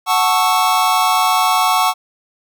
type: chord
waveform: square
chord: F# minor seventh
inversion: none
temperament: equal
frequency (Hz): 740 / 880 / 1108.7 / 1318.5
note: F#5 / A5 / C#6 / E6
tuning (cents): 0 / 0 / 0 / 0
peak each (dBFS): -18 / -19 / -17 / -22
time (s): 0.06-1.94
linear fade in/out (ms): 50
effects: none